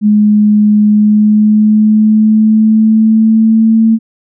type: tone with pitch glide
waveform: sine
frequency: 210 to 223.8 Hz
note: G#3 to A3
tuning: +19 to +30 cents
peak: -4 dBFS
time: 0.01-3.99 s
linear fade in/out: 50 ms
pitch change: +111 cents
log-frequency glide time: 0.89-3.86 s
effects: none